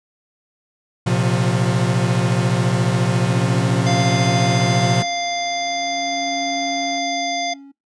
45% pulse chord, Bb suspended second, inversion none, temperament equal with one note detuned, 116.54 / 130.81 / 177.46 Hz, Bb2 / C3 / F3, 0 / 0 / +28 cents, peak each -20 dBFS, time 1.06-5.03 s, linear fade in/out 10 ms
triangle tone with tremolo, 277.2 Hz, C#4, in tune, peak -24 dBFS, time 3.29-7.72 s, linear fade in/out 10 ms, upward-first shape sine, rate 0.37 Hz, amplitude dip 90%
harmonic tone, 697 Hz, F5, 4 cents flat, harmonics 1 / 3 / 5 / 7 / 9, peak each -22 / -27 / -29 / -30 / -32 dBFS, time 3.86-7.54 s, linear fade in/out 10 ms
click train, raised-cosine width 0.5 ms, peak -29 dBFS, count 206, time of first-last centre 4.58-6.98 s, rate 85.4 Hz
effects noise-tail reverb RT60 0.2 s tail -23 dB re dry + resampled to 22050 Hz

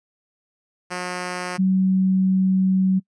5% pulse / sine tone pair in turn, 180 / 188.6 Hz, F#3 / F#3, -47 / +33 cents, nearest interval minor second, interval 80 cents, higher second, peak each -15 dBFS, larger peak neither, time 0.9-1.58 / 1.58-3 s, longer second, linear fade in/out 20 ms, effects noise-tail reverb RT60 0.1 s tail -26 dB re dry + resampled to 22050 Hz

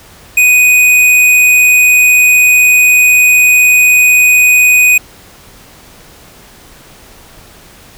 sine tone with tanh clipping, 2489 Hz, D#7, in tune, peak -5 dBFS, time 0.37-4.98 s, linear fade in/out 5 ms, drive 18 dB, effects pink hiss -38 dBFS RMS until 7.97 s

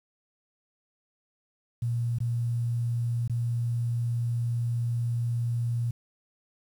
sine tone with dropouts, 118.4 Hz, A#2, 27 cents sharp, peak -25 dBFS, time 1.82-5.91 s, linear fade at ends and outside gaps 5 ms, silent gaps 2.186-2.203 / 3.278-3.296 s, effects 9-bit

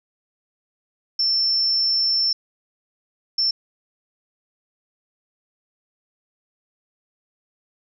sine tone bursts at uneven times, 5370 Hz, E8, 31 cents sharp, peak -17 dBFS, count 2, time 1.19-2.33 / 3.38-3.51 s, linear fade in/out 5 ms, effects none

